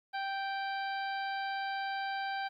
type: harmonic tone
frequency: 783 Hz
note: G5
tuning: 2 cents flat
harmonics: 1 / 2 / 3 / 4 / 5 / 6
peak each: -35 / -39 / -47 / -49 / -50 / -50 dBFS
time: 0.13-2.49 s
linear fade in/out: 20 ms
effects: 12-bit